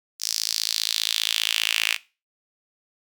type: tone with high-pass filter sweep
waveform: sawtooth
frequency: 55 Hz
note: A1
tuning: in tune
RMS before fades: -25 dBFS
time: 0.19-1.98 s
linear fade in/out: 50 ms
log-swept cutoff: 5400 to 2500 Hz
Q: 3.3
effects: noise-tail reverb RT60 0.3 s tail -19 dB re dry